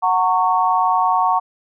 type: chord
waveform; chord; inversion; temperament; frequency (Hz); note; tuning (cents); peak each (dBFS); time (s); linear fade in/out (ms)
sine; F# major; none; equal with one note detuned; 740 / 914.7 / 1108.7; F#5 / A#5 / C#6; 0 / -33 / 0; -18; 0.02-1.4; 20
effects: none